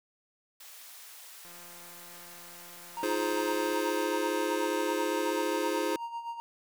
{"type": "high-pass noise", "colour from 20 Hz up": "white", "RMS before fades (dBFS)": -49, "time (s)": [0.6, 4.04], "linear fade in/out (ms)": 5, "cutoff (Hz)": 680, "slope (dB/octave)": 12}
{"type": "click train", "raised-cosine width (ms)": 0.5, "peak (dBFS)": -39, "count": 399, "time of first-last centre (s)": [1.45, 3.737], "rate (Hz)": 174}
{"type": "tone with tremolo", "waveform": "triangle", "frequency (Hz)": 932.3, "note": "A#5", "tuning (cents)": 0, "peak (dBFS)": -31, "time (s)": [2.97, 6.4], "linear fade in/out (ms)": 0, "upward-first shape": "sine", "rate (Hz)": 7.9, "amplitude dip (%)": 65}
{"type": "chord", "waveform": "square", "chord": "F minor seventh", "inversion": "third", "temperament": "just", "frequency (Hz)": [314.3, 349.2, 419.1, 523.8], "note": ["Eb4", "F4", "Ab4", "C5"], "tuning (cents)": [18, 0, 16, 2], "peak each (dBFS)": -35, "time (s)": [3.03, 5.96], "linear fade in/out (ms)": 2}
{"effects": []}